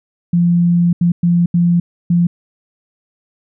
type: tone bursts at uneven times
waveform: sine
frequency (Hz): 173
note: F3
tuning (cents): -16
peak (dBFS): -9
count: 5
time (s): 0.33-0.93 / 1.01-1.12 / 1.23-1.46 / 1.54-1.8 / 2.1-2.27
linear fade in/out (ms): 5
effects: none